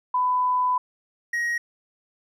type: tone pair in turn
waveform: sine / triangle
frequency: 1000 / 1887.7 Hz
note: B5 / A#6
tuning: +21 / +21 cents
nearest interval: major seventh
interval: 1100 cents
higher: second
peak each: -19 / -21 dBFS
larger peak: first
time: 0.14-0.78 / 1.33-1.58 s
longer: first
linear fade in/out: 5 ms
effects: none